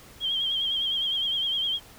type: tone with vibrato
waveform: sine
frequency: 3200 Hz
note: G7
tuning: 35 cents sharp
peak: -24 dBFS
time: 0.2-1.8 s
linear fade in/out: 50 ms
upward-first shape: triangle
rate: 9.8 Hz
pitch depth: 70 cents each way
effects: pink hiss -50 dBFS RMS until 1.98 s